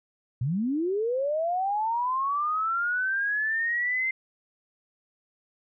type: linear sweep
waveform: sine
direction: up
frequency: 111.9 to 2093 Hz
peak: -24 dBFS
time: 0.41-4.11 s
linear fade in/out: 5 ms
effects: none